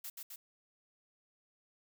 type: noise with echo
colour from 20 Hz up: blue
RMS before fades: -44 dBFS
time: 0.04-0.1 s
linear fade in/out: 5 ms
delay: 130 ms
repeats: 2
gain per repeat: -2 dB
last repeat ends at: 0.36 s
effects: none